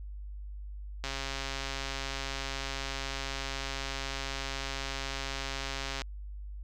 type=click train; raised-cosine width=0.2 ms; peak=-18 dBFS; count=678; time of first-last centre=1.04-6.018 s; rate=136 Hz; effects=added 50 Hz sine -39 dBFS peak until 6.63 s